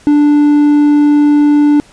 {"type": "tone", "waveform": "triangle", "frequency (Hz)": 293.7, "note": "D4", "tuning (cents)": 0, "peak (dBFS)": -3, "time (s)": [0.07, 1.8], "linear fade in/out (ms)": 0, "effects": ["pink hiss -43 dBFS RMS until 1.92 s", "resampled to 22050 Hz"]}